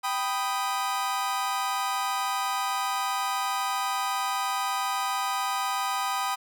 40% pulse chord, G augmented, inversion none, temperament equal with one note detuned, 784 / 991.8 / 1244.5 Hz, G5 / B5 / D#6, 0 / +7 / 0 cents, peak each -30 dBFS, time 0.03-6.36 s, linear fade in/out 20 ms, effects none

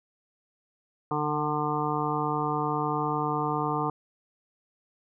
harmonic tone with a mistuned harmonic, 150.1 Hz, D3, 38 cents sharp, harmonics 1 / 2 / 3 / 5 / 6 / 7 / 8, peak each -33 / -33 / -33 / -33 / -33 / -33 / -33 dBFS, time 1.11-3.9 s, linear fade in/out 2 ms, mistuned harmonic 1, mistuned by -28 cents, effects none

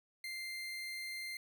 30% pulse tone, 2093 Hz, C7, in tune, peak -38 dBFS, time 0.24-1.37 s, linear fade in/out 2 ms, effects none

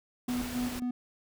triangle tone with tremolo, 246.9 Hz, B3, in tune, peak -27 dBFS, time 0.28-0.91 s, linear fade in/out 5 ms, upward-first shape square, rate 3.7 Hz, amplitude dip 60%
pink noise, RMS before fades -40 dBFS, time 0.28-0.8 s, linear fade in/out 10 ms
effects none

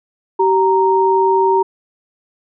sine tone pair together, 384.2 / 930.8 Hz, G4 / A#5, -35 / -3 cents, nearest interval octave + minor third, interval 1532 cents, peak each -13 dBFS, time 0.39-1.63 s, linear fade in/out 10 ms, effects none

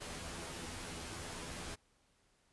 pink noise with comb filter, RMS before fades -45 dBFS, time 0-1.76 s, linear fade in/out 20 ms, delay 12 ms, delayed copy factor +0.65, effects pink hiss -73 dBFS RMS until 2.52 s + resampled to 24000 Hz

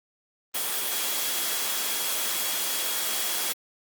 sine tone in noise, 3322 Hz, G#7, in tune, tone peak -37 dBFS, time 0.54-3.53 s, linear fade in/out 10 ms, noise white, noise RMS -28 dBFS, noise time 0.54-3.53 s, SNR -12 dB, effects high-pass 300 Hz 12 dB/octave + Opus 24 kbps

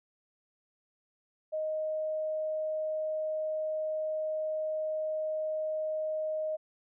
sine tone, 623 Hz, D#5, 2 cents sharp, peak -30 dBFS, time 1.52-6.57 s, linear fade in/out 20 ms, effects none

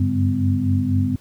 sine tone cluster, 94.3 / 98.4 / 142 / 202.1 / 253.7 Hz, F#2 / G2 / C#3 / G#3 / B3, +33 / +7 / +42 / -47 / +47 cents, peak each -24 / -20 / -28 / -27 / -21 dBFS, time 0-1.16 s, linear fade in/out 5 ms, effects pink hiss -53 dBFS RMS until 1.2 s

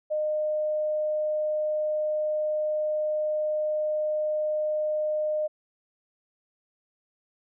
sine tone, 611 Hz, D#5, 32 cents flat, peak -24 dBFS, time 0.1-5.48 s, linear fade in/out 20 ms, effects none

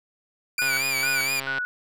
sawtooth tone with vibrato, 2358 Hz, D7, 6 cents sharp, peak -20 dBFS, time 0.58-1.4 s, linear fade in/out 2 ms, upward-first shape sine, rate 4.3 Hz, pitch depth 75 cents each way
sine tone bursts, 1471 Hz, F#6, 11 cents flat, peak -25 dBFS, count 3, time 0.59-1.65 s, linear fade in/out 0 ms, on 180 ms, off 260 ms
click train, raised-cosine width 0.3 ms, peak -16 dBFS, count 131, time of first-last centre 0.62-1.583 s, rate 135 Hz
effects none

